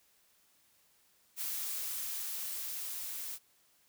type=noise with level ramp; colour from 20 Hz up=blue; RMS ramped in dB=-37 to -41 dBFS; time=1.36-3.39 s; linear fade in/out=50 ms; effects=white hiss -69 dBFS RMS until 3.88 s